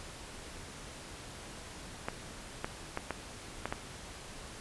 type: clicks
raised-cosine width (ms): 0.5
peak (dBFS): -18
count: 6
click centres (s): 2.085 / 2.645 / 2.974 / 3.107 / 3.656 / 3.725
effects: pink hiss -47 dBFS RMS until 4.6 s + resampled to 24000 Hz